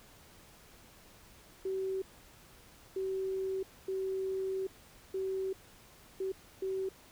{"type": "tone bursts at uneven times", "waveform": "sine", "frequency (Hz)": 381.7, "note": "G4", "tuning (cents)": -46, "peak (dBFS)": -32, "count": 6, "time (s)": [[1.65, 2.02], [2.96, 3.63], [3.88, 4.67], [5.14, 5.53], [6.2, 6.32], [6.62, 6.89]], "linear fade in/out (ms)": 5, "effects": ["pink hiss -58 dBFS RMS until 7.11 s"]}